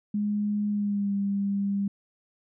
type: tone with pitch glide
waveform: sine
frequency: 207.5 to 199.39 Hz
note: G#3 to G3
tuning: -1 to +30 cents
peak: -24 dBFS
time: 0.14-1.88 s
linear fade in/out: 5 ms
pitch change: -69 cents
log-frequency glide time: 0.69-1.14 s
effects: none